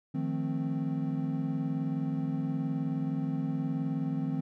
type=chord; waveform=triangle; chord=F dominant seventh; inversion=third; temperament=equal; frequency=155.56 / 174.61 / 220 / 261.6 Hz; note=Eb3 / F3 / A3 / C4; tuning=0 / 0 / 0 / 0 cents; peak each=-31 / -35 / -37 / -31 dBFS; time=0.14-4.41 s; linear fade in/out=10 ms; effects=none